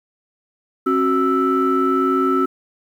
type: tone cluster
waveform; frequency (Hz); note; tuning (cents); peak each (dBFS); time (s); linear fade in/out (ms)
sine; 268.7 / 370.3 / 1319; C4 / F#4 / E6; +46 / +1 / +1; -18; 0.86-2.46; 10
effects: tanh soft clip ceiling -8 dBFS + 8-bit